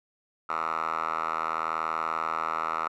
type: tone with band-pass filter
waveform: 5% pulse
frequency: 80.7 Hz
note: E2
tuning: 36 cents flat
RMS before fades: -30 dBFS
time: 0.49-2.88 s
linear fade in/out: 5 ms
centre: 1300 Hz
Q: 8.3
effects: none